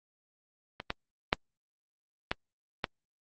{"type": "clicks", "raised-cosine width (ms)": 0.3, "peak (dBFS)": [-21, -13, -6, -11, -12], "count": 5, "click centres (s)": [0.801, 0.904, 1.329, 2.315, 2.842], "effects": ["Opus 32 kbps"]}